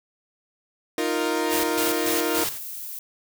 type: chord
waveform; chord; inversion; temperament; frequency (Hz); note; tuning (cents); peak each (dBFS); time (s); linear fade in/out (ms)
sawtooth; Eb suspended second; none; equal; 311.1 / 349.2 / 466.2; Eb4 / F4 / Bb4; 0 / 0 / 0; -23; 0.98-2.44; 2
type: noise with tremolo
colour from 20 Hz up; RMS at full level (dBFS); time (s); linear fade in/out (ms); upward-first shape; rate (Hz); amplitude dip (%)
white; -27; 1.49-2.61; 50; square; 3.5; 75
type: noise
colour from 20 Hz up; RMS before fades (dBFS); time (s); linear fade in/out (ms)
violet; -35; 1.81-2.99; 2
effects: none